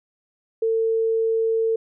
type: tone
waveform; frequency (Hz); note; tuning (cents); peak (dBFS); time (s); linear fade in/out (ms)
sine; 450; A4; +39; -18; 0.62-1.76; 5
effects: none